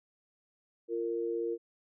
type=tone pair together; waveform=sine; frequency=345.3 / 461.8 Hz; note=F4 / A#4; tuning=-20 / -16 cents; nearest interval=perfect fourth; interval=504 cents; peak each=-34 / -33 dBFS; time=0.88-1.58 s; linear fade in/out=50 ms; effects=none